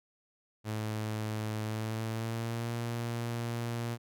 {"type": "tone with pitch glide", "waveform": "sawtooth", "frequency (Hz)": [108.4, 117.53], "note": ["A2", "A#2"], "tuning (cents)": [-25, 15], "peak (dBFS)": -29, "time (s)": [0.64, 3.98], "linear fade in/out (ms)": 50, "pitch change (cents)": 140, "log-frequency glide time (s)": [1.64, 2.72], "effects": []}